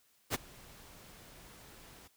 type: noise with ADSR envelope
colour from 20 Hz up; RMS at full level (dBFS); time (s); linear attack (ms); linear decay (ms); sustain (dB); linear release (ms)
pink; -31; 0.3-2.08; 43; 23; -24; 9
effects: white hiss -70 dBFS RMS until 2.16 s